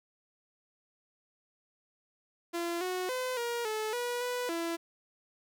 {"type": "tone with pitch steps", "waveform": "sawtooth", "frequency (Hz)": [341.8, 366.8, 509, 473.5, 432.9, 485.3, 493.3, 335.3], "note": ["F4", "F#4", "C5", "A#4", "A4", "B4", "B4", "E4"], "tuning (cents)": [-37, -15, -48, 27, -28, -30, -2, 30], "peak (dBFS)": -28, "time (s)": [2.53, 4.77], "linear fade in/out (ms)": 20, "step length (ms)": 280, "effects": []}